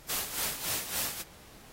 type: noise with tremolo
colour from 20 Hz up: white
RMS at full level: -31 dBFS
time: 0.08-1.23 s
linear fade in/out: 20 ms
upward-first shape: sine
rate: 3.5 Hz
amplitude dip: 70%
effects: pink hiss -54 dBFS RMS until 1.72 s + AAC 48 kbps